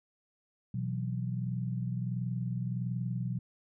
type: chord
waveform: sine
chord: B suspended fourth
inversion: none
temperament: equal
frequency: 123.47 / 164.81 / 185 Hz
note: B2 / E3 / F#3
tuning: 0 / 0 / 0 cents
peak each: -33 / -39 / -37 dBFS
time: 0.74-3.39 s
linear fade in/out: 5 ms
effects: none